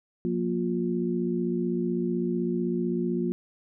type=tone cluster; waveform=sine; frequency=178.9 / 234.7 / 354.2 Hz; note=F3 / A#3 / F4; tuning=+42 / +12 / +24 cents; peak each=-29 dBFS; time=0.25-3.32 s; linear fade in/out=0 ms; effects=none